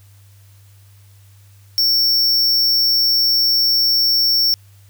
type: tone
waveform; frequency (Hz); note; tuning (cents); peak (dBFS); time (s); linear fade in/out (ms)
square; 5460; F8; -40; -13; 1.78-4.54; 0
effects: added 99 Hz sine -44 dBFS peak until 4.89 s + white hiss -55 dBFS RMS until 4.89 s